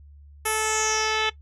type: tone with low-pass filter sweep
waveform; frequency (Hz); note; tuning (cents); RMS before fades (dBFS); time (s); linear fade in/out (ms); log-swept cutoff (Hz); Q
10% pulse; 435.8; A4; -17; -24; 0.45-1.3; 10; 11000 to 3600; 4.7
effects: noise-tail reverb RT60 0.1 s tail -17 dB re dry + added 72 Hz sine -45 dBFS peak until 1.41 s